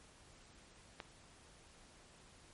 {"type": "click", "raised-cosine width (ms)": 0.3, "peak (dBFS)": -28, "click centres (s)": 1.002, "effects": ["pink hiss -62 dBFS RMS until 2.53 s", "MP3 48 kbps"]}